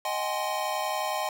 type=chord; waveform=square; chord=Ab dominant seventh; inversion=second; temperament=equal with one note detuned; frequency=622.3 / 759.5 / 830.6 / 1046.5 Hz; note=Eb5 / Gb5 / Ab5 / C6; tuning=0 / +45 / 0 / 0 cents; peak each=-34 dBFS; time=0.05-1.29 s; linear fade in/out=2 ms; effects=none